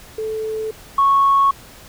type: tone pair in turn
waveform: sine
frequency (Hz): 437.3 / 1104.1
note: A4 / C#6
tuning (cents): -11 / -7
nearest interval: octave + major third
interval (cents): 1604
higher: second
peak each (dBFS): -21 / -10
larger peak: second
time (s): 0.18-0.71 / 0.98-1.51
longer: neither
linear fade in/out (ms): 5
effects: tanh soft clip ceiling -6 dBFS + pink hiss -42 dBFS RMS until 1.88 s